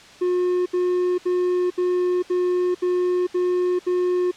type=tone bursts; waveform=triangle; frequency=359.8 Hz; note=F#4; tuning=48 cents flat; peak=-16 dBFS; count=8; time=0.21-4.314 s; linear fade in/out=10 ms; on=450 ms; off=72 ms; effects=white hiss -45 dBFS RMS until 4.36 s + low-pass 5000 Hz 12 dB/octave